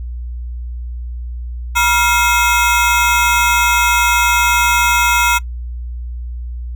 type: ring-modulated tone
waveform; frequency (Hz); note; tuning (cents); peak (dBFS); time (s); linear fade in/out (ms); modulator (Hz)
25% pulse; 1174.7; D6; 0; -4; 1.75-5.39; 20; 214
effects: noise-tail reverb RT60 0.1 s tail -23 dB re dry + added 60 Hz sine -22 dBFS peak until 6.75 s